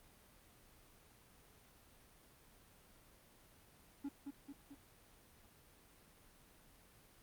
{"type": "tone with echo", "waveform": "triangle", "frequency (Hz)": 280.6, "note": "C#4", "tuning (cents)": 21, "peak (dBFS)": -38, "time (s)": [4.04, 4.09], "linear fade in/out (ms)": 10, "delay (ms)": 220, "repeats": 3, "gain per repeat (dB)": -4, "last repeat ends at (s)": 4.75, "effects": ["pink hiss -65 dBFS RMS until 7.22 s", "Opus 32 kbps"]}